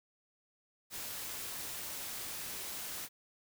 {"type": "noise", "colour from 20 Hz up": "white", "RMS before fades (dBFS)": -42, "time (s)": [0.9, 3.09], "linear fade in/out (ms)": 50, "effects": []}